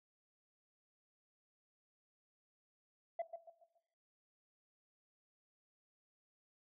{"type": "tone with echo", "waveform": "sine", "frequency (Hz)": 673, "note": "E5", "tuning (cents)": 36, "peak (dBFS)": -33, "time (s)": [3.19, 3.22], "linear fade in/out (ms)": 5, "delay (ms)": 140, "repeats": 4, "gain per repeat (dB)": -9, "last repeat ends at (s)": 3.78, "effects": ["noise-tail reverb RT60 1.0 s tail -18 dB re dry", "tanh soft clip ceiling -34 dBFS"]}